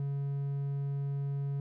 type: tone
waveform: triangle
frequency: 140 Hz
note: C#3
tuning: 18 cents sharp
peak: -29 dBFS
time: 0-1.6 s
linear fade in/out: 2 ms
effects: none